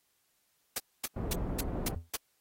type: noise bursts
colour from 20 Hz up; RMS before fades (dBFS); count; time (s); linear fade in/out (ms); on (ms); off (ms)
white; -32; 6; 0.76-2.16; 5; 25; 250
type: low-pass noise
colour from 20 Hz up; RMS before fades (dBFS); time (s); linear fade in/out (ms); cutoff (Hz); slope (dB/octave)
pink; -35; 1.16-1.95; 5; 560; 12
type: tone with exponential decay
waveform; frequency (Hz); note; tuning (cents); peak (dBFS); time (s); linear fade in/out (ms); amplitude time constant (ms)
triangle; 83.4; E2; +21; -29; 1.96-2.1; 0; 30
effects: white hiss -74 dBFS RMS until 2.4 s + AAC 48 kbps